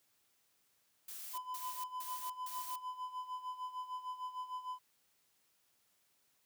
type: noise bursts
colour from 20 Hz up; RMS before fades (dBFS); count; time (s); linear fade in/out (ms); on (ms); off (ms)
blue; -47; 4; 1.08-2.76; 5; 300; 160
type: tone with tremolo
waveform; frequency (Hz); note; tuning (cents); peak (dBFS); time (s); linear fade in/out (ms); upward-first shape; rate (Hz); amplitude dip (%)
triangle; 1008; B5; +35; -36; 1.33-4.79; 20; sine; 6.6; 75
effects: white hiss -75 dBFS RMS until 6.45 s + high-pass 60 Hz 12 dB/octave